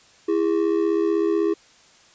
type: ring-modulated tone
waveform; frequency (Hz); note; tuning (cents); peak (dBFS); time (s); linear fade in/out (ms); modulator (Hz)
triangle; 370; F#4; 0; -13; 0.28-1.54; 10; 38
effects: white hiss -53 dBFS RMS until 2.14 s + resampled to 16000 Hz